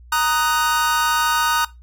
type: chord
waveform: 45% pulse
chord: D# minor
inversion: second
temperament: just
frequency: 933.4 / 1244.5 / 1493.4 Hz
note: A#5 / D#6 / F#6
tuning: +2 / 0 / +16 cents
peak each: -21 dBFS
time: 0.12-1.65 s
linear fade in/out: 5 ms
effects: noise-tail reverb RT60 0.2 s tail -18 dB re dry + added 60 Hz sine -41 dBFS peak until 1.82 s

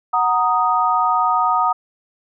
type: chord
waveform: sine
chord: D# minor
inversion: first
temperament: equal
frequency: 740 / 932.3 / 1244.5 Hz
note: F#5 / A#5 / D#6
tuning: 0 / 0 / 0 cents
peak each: -20 / -19 / -17 dBFS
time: 0.13-1.73 s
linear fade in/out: 10 ms
effects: none

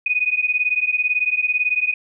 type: beating tone pair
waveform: sine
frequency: 2477 / 2495 Hz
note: D#7 / D#7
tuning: -8 / +4 cents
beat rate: 18 Hz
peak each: -20 dBFS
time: 0.06-1.94 s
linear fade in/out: 5 ms
effects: none

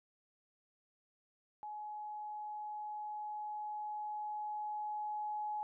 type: tone with level ramp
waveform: sine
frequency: 844 Hz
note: G#5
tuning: 28 cents sharp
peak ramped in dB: -42 to -36 dBFS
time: 1.63-5.63 s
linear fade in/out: 0 ms
effects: none

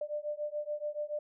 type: beating tone pair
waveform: sine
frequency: 592 / 599 Hz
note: D5 / D5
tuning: +14 / +34 cents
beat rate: 7 Hz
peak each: -37 / -37 dBFS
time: 0.01-1.19 s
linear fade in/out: 5 ms
effects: none

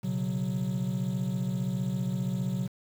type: chord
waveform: triangle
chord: B suspended second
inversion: none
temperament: equal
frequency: 123.47 / 138.59 / 185 Hz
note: B2 / C#3 / F#3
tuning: 0 / 0 / 0 cents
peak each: -31 / -31 / -28 dBFS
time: 0.03-2.68 s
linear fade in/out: 20 ms
effects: tanh soft clip ceiling -17 dBFS + 8-bit

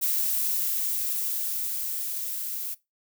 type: noise with level ramp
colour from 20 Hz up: violet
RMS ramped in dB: -25 to -33 dBFS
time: 0.01-2.75 s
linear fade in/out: 20 ms
effects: noise-tail reverb RT60 0.2 s tail -19 dB re dry

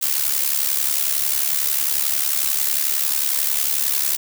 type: noise with amplitude modulation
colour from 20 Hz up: blue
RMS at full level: -17 dBFS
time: 0.01-4.17 s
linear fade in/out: 20 ms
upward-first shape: sine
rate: 71.1 Hz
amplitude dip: 75%
effects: none

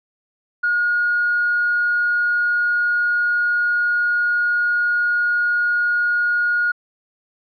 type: tone with tanh clipping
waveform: triangle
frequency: 1437 Hz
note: F6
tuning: 49 cents sharp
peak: -15 dBFS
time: 0.63-6.72 s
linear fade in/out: 10 ms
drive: 1 dB
effects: resampled to 11025 Hz

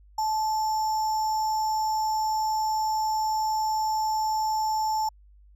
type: tone with sample-and-hold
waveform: sine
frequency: 869 Hz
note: A5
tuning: 22 cents flat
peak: -23 dBFS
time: 0.18-5.09 s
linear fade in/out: 5 ms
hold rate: 6300 Hz
effects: added 50 Hz sine -51 dBFS peak until 5.55 s + low-pass 11000 Hz 12 dB/octave

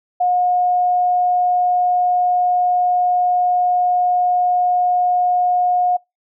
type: tone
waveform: sine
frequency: 720 Hz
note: F#5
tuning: 47 cents flat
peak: -13 dBFS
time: 0.2-5.97 s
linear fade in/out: 10 ms
effects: noise-tail reverb RT60 0.2 s tail -26 dB re dry

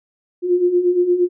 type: beating tone pair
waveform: sine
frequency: 349.2 / 357.8 Hz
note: F4 / F4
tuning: 0 / +42 cents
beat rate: 8.6 Hz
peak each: -20 / -14 dBFS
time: 0.42-1.29 s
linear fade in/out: 50 ms
effects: none

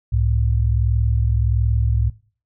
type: tone pair together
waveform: sine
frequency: 66.2 / 107.65 Hz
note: C2 / A2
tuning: +21 / -37 cents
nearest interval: minor sixth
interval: 842 cents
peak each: -18 dBFS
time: 0.12-2.1 s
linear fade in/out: 10 ms
effects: noise-tail reverb RT60 0.4 s tail -19 dB re dry

